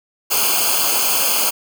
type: noise with comb filter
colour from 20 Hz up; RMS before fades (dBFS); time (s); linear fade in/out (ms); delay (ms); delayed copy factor
white; -17; 0.3-1.51; 20; 0.53; -1
effects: none